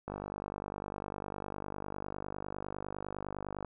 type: click train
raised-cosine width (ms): 1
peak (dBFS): -24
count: 179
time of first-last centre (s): 0.08-3.647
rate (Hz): 49.9
effects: none